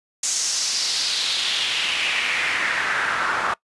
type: noise with band-pass filter sweep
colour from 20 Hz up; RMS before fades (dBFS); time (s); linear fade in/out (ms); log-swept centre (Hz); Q
pink; -23; 0.23-3.54; 5; 6800 to 1200; 2.9
effects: noise-tail reverb RT60 0.1 s tail -22 dB re dry + resampled to 24000 Hz